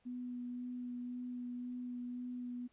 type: tone with vibrato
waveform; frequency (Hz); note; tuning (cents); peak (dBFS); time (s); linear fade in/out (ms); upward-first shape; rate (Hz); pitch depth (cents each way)
sine; 246.4; B3; -4; -40; 0.05-2.68; 20; sine; 1.9; 12
effects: pink hiss -75 dBFS RMS until 2.72 s + resampled to 8000 Hz